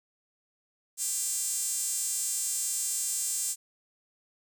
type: tone with high-pass filter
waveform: sawtooth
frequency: 396.9 Hz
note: G4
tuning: 22 cents sharp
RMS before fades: -31 dBFS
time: 0.97-3.56 s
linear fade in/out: 50 ms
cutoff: 7700 Hz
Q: 3.4
effects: none